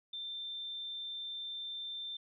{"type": "tone", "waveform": "sine", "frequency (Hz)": 3570, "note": "A7", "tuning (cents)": 24, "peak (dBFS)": -39, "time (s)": [0.13, 2.17], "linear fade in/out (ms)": 5, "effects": []}